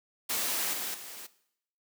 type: noise with level steps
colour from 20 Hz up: white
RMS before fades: -31 / -35 / -44 dBFS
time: 0.29-1.27 s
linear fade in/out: 10 ms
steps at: 0.73 / 0.94 s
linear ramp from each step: 5 ms
effects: noise-tail reverb RT60 0.7 s tail -17 dB re dry + high-pass 200 Hz 12 dB/octave